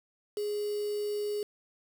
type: tone with quantisation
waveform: sine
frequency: 415.3 Hz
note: G#4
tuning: in tune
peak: -30 dBFS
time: 0.37-1.43 s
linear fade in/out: 2 ms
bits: 7
effects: none